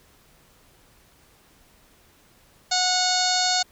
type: harmonic tone with a mistuned harmonic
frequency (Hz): 732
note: F#5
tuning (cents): -19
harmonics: 1 / 2 / 3 / 4 / 5 / 6 / 7 / 8 / 9 / 10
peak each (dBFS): -25 / -30 / -35 / -36 / -29 / -24 / -31 / -35 / -29 / -32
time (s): 2.71-3.63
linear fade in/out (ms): 10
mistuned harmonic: 4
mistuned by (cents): -25
effects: pink hiss -57 dBFS RMS until 3.71 s